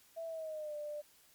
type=tone with pitch glide; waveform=sine; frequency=659.3 to 594.2 Hz; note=E5 to D5; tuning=0 to +20 cents; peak=-39 dBFS; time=0.16-1.02 s; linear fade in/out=20 ms; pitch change=-180 cents; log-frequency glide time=0.26-0.75 s; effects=white hiss -65 dBFS RMS until 1.34 s + MP3 96 kbps